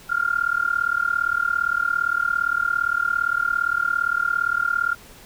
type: tone with amplitude modulation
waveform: sine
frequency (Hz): 1400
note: F6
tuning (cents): +4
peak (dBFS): -15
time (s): 0.09-4.95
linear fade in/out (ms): 20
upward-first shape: sine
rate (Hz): 37.5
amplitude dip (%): 95
effects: pink hiss -46 dBFS RMS until 5.25 s